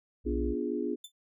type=tone; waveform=sine; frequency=61.74 Hz; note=B1; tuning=in tune; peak=-31 dBFS; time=0.24-0.55 s; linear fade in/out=50 ms
type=chord; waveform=sine; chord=B diminished seventh; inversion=none; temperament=equal; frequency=246.9 / 293.7 / 349.2 / 415.3 Hz; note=B3 / D4 / F4 / Ab4; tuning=0 / 0 / 0 / 0 cents; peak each=-35 dBFS; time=0.25-0.96 s; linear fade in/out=20 ms
type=tone with exponential decay; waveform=sawtooth; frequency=3534 Hz; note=A7; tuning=7 cents sharp; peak=-36 dBFS; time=1.04-1.12 s; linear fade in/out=5 ms; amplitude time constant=16 ms
effects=none